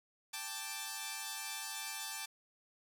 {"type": "chord", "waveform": "5% pulse", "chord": "G suspended second", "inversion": "none", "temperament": "equal", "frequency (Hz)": [784, 880, 1174.7], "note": ["G5", "A5", "D6"], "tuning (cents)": [0, 0, 0], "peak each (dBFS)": [-35, -31, -34], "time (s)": [0.33, 2.26], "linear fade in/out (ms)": 10, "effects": []}